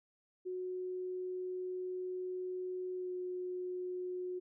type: tone with pitch glide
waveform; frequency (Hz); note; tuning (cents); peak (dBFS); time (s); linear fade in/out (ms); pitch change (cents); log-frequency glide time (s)
sine; 366.9 to 363.3; F#4 to F#4; -15 to -32; -37; 0.45-4.4; 20; -17; 2.95-3.12
effects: none